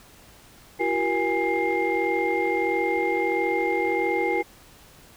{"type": "tone cluster", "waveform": "sine", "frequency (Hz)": [339.7, 381.2, 474.9, 822, 2112], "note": ["F4", "G4", "A#4", "G#5", "C7"], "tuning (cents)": [-48, -48, 32, -18, 16], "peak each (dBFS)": -27, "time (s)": [0.79, 4.43], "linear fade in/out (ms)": 20, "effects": ["tanh soft clip ceiling -13 dBFS", "pink hiss -51 dBFS RMS until 5.16 s"]}